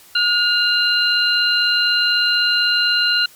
sine tone cluster, 1436 / 2809 / 4092 Hz, F6 / F7 / C8, +48 / +9 / -39 cents, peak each -18 dBFS, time 0.15-3.26 s, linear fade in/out 5 ms, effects white hiss -46 dBFS RMS until 3.35 s + MP3 96 kbps

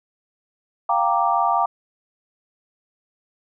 sine chord, G minor seventh, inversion third, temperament equal, 698.5 / 784 / 932.3 / 1174.7 Hz, F5 / G5 / Bb5 / D6, 0 / 0 / 0 / 0 cents, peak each -22 dBFS, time 0.89-1.66 s, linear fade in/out 5 ms, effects none

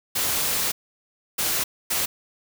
white noise bursts at uneven times, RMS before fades -24 dBFS, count 3, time 0.15-0.72 / 1.38-1.64 / 1.9-2.06 s, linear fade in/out 10 ms, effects none

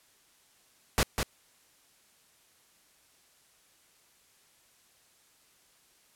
pink noise with echo, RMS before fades -24 dBFS, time 0.98-1.03 s, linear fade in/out 0 ms, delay 200 ms, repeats 1, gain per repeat -5 dB, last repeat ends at 1.23 s, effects white hiss -64 dBFS RMS until 6.15 s + low-pass 12000 Hz 12 dB/octave

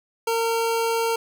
25% pulse tone, 457.7 Hz, A#4, 32 cents flat, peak -17 dBFS, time 0.27-1.16 s, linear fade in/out 5 ms, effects none

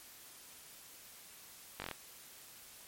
slowing click train, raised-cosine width 0.3 ms, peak -23 dBFS, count 6, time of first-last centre 1.8-1.913 s, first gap 20 ms, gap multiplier 1.06, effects white hiss -55 dBFS RMS until 2.87 s + MP3 64 kbps

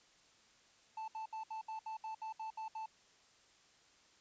triangle tone bursts, 880 Hz, A5, in tune, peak -39 dBFS, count 11, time 0.97-2.86 s, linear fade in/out 5 ms, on 110 ms, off 68 ms, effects white hiss -67 dBFS RMS until 4.2 s + resampled to 16000 Hz

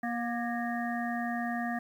harmonic tone with a mistuned harmonic, 237.5 Hz, A#3, 33 cents sharp, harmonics 1 / 3 / 5 / 7 / 8, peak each -33 / -35 / -44 / -42 / -39 dBFS, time 0.03-1.79 s, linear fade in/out 5 ms, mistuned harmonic 8, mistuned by -52 cents, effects 10-bit

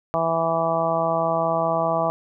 harmonic tone, 164.81 Hz, E3, in tune, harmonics 1 / 2 / 3 / 4 / 5 / 6 / 7, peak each -30 / -33 / -30 / -22 / -27 / -29 / -27 dBFS, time 0.14-2.1 s, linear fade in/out 0 ms, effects none

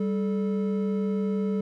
triangle tone pair together, 196.1 / 434.2 Hz, G3 / A4, +1 / -23 cents, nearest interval octave + major second, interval 1376 cents, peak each -23 / -28 dBFS, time 0-1.61 s, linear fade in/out 5 ms, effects none

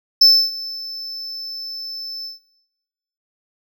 triangle tone with ADSR envelope, 5274 Hz, E8, in tune, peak -5 dBFS, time 0.21-2.39 s, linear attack 7 ms, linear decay 290 ms, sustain -22 dB, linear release 140 ms, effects noise-tail reverb RT60 1.0 s tail -17 dB re dry

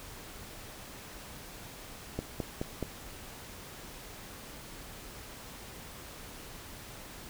click train, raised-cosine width 2 ms, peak -19 dBFS, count 4, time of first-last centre 2.19-2.827 s, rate 4.71 Hz, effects pink hiss -47 dBFS RMS until 7.29 s

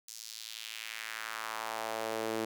sawtooth tone with high-pass filter sweep, 111.4 Hz, A2, 22 cents sharp, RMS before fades -39 dBFS, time 0.08-2.45 s, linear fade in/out 5 ms, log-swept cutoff 6100 to 340 Hz, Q 1.8, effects none

